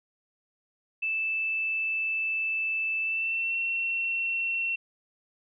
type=tone with pitch glide; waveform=sine; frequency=2637 to 2714 Hz; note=E7 to E7; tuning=0 to +50 cents; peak=-26 dBFS; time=1.02-4.76 s; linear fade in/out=10 ms; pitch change=+50 cents; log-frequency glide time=3.01-3.57 s; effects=none